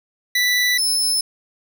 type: tone pair in turn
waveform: 25% pulse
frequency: 1975.5 / 5251 Hz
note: B6 / E8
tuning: 0 / -8 cents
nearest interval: octave + perfect fourth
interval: 1692 cents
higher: second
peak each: -12 dBFS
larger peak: neither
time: 0.35-0.78 / 0.78-1.21 s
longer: neither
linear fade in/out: 5 ms
effects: none